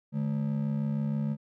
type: ring-modulated tone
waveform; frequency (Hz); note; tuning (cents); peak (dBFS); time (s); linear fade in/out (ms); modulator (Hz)
triangle; 180.2; F#3; -45; -22; 0.12-1.37; 50; 33.2
effects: none